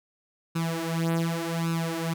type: tone with flanger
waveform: sawtooth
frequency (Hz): 165.7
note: E3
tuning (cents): +9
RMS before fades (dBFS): -28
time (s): 0.55-2.14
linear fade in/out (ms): 10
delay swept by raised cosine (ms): 0.76 to 5.96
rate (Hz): 0.87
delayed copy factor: +0.8
effects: none